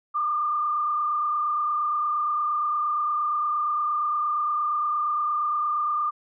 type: tone with frequency modulation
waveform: sine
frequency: 1200 Hz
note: D6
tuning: 37 cents sharp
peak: -22 dBFS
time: 0.14-6.11 s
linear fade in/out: 20 ms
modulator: 28.6 Hz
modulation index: 0.9
effects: none